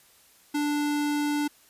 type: tone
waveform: square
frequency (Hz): 293.7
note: D4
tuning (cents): 0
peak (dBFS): -25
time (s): 0.54-1.48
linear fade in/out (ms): 10
effects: white hiss -58 dBFS RMS until 1.69 s + resampled to 32000 Hz